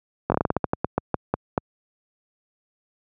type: slowing click train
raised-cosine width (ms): 1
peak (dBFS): -6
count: 15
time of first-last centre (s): 0.3-1.578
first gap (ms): 20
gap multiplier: 1.21
effects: high-pass 80 Hz 12 dB/octave